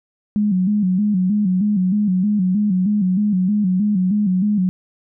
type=tone with vibrato; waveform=sine; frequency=196 Hz; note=G3; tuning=in tune; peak=-14 dBFS; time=0.36-4.69 s; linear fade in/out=0 ms; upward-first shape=square; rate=3.2 Hz; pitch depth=110 cents each way; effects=none